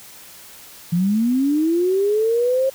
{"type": "linear sweep", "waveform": "sine", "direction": "up", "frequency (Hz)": [165.5, 540], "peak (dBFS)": -15, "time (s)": [0.92, 2.7], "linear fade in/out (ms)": 10, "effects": ["white hiss -42 dBFS RMS until 2.74 s"]}